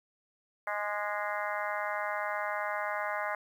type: harmonic tone with a mistuned harmonic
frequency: 207.7 Hz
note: G#3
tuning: in tune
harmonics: 3 / 4 / 5 / 6 / 7 / 8 / 9 / 10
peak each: -37 / -38 / -39 / -40 / -40 / -41 / -42 / -42 dBFS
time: 0.67-3.35 s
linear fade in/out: 2 ms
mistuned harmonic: 6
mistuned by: -32 cents
effects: 10-bit